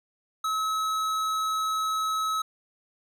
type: tone with tanh clipping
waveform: sine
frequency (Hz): 1288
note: E6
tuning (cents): -41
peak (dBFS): -27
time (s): 0.44-2.42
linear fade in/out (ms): 5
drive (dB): 17
effects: none